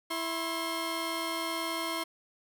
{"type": "tone pair together", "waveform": "15% pulse", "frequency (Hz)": [329.8, 1067.8], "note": ["E4", "C6"], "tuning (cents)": [1, 35], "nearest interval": "octave + minor sixth", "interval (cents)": 2034, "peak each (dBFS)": -28, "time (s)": [0.1, 2.04], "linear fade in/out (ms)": 10, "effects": []}